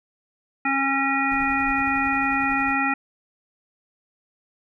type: harmonic tone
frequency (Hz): 272.6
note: C#4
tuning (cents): -29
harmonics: 1 / 3 / 5 / 7 / 9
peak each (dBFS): -26 / -26 / -26 / -26 / -26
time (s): 0.65-2.94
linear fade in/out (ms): 5
type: noise with tremolo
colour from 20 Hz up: brown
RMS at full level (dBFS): -38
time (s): 1.31-2.75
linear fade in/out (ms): 2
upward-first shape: triangle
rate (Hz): 11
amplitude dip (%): 70
effects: none